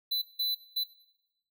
square tone bursts at uneven times, 4000 Hz, B7, 21 cents sharp, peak -28 dBFS, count 3, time 0.11-0.22 / 0.39-0.55 / 0.76-0.84 s, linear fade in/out 10 ms, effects noise-tail reverb RT60 0.9 s tail -19 dB re dry

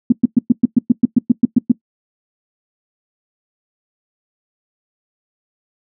sine tone bursts, 240.6 Hz, B3, 45 cents flat, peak -5 dBFS, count 13, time 0.1-1.719 s, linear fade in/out 5 ms, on 23 ms, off 110 ms, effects noise-tail reverb RT60 0.1 s tail -20 dB re dry

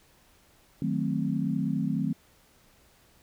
sine chord, D# diminished seventh, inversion none, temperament equal, 155.56 / 185 / 220 / 261.6 Hz, D#3 / F#3 / A3 / C4, 0 / 0 / 0 / 0 cents, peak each -31 dBFS, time 0.82-2.13 s, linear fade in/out 2 ms, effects pink hiss -61 dBFS RMS until 3.22 s

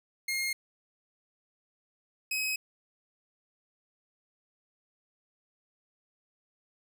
sawtooth tone pair in turn, 2136 / 2541 Hz, C7 / D#7, +35 / +36 cents, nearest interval minor third, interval 301 cents, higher second, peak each -26 dBFS, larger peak neither, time 0.28-0.53 / 2.31-2.56 s, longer neither, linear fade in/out 5 ms, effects none

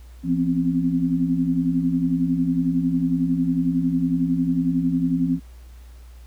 sine tone cluster, 169.8 / 253.1 / 264.1 Hz, F3 / B3 / C4, -48 / +43 / +16 cents, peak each -23 / -25 / -21 dBFS, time 0.23-5.4 s, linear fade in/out 50 ms, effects added 60 Hz sine -40 dBFS peak until 6.26 s + pink hiss -56 dBFS RMS until 6.26 s

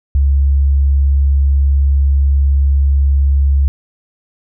sine tone, 69.3 Hz, C#2, in tune, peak -8 dBFS, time 0.15-3.68 s, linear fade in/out 0 ms, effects none

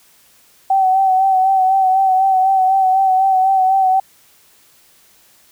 sine tone with vibrato, 762 Hz, G5, 49 cents flat, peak -10 dBFS, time 0.7-4 s, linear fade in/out 5 ms, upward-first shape sine, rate 4 Hz, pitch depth 35 cents each way, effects white hiss -51 dBFS RMS until 5.51 s

